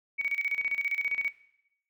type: tone with tremolo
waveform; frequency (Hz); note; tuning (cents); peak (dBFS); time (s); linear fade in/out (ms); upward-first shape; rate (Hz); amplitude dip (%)
sine; 2249; C#7; +24; -25; 0.18-1.31; 20; square; 15; 80
effects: noise-tail reverb RT60 0.8 s tail -17 dB re dry